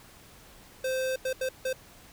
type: tone bursts at uneven times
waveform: square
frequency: 520 Hz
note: C5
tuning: 11 cents flat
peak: -28 dBFS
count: 4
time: 0.84-1.16 / 1.25-1.33 / 1.41-1.49 / 1.65-1.73 s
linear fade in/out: 5 ms
effects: pink hiss -53 dBFS RMS until 2.12 s